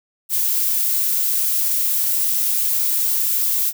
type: noise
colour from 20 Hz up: violet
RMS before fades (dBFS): -19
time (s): 0.29-3.73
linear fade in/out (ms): 50
effects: none